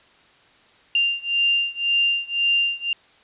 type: beating tone pair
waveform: sine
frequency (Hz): 2789 / 2790.9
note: F7 / F7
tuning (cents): -3 / -2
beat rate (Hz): 1.9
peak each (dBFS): -21 / -22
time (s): 0.95-2.93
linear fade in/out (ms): 2
effects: white hiss -54 dBFS RMS until 3.23 s + resampled to 8000 Hz